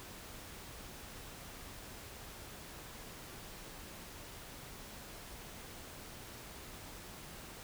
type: silence
effects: pink hiss -50 dBFS RMS until 7.63 s